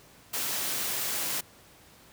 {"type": "high-pass noise", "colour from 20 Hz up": "white", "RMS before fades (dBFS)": -31, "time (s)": [0.33, 1.41], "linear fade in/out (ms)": 10, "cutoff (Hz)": 120, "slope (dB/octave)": 12, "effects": ["pink hiss -55 dBFS RMS until 2.12 s", "high-pass 60 Hz 12 dB/octave"]}